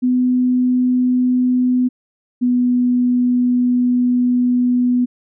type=tone pair in turn; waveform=sine; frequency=250.9 / 247 Hz; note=B3 / B3; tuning=+28 / 0 cents; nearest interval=unison; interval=28 cents; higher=first; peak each=-12 dBFS; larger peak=neither; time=0.02-1.89 / 2.41-5.06 s; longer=second; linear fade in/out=20 ms; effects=none